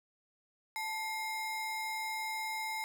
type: ring-modulated tone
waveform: square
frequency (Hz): 1503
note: F#6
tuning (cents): +27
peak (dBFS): -33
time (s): 0.76-2.84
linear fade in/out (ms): 0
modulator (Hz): 618
effects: none